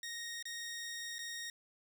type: tone with dropouts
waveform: 15% pulse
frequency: 1864.7 Hz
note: A#6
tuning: in tune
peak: -35 dBFS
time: 0.03-1.5 s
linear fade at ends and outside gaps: 2 ms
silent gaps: 0.426-0.454 / 1.184-1.19 s
effects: none